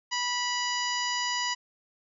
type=harmonic tone; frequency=980 Hz; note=B5; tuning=14 cents flat; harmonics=1 / 2 / 3 / 4 / 5 / 6 / 7; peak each=-32 / -33 / -34 / -42 / -34 / -39 / -39 dBFS; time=0.11-1.55 s; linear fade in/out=20 ms; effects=none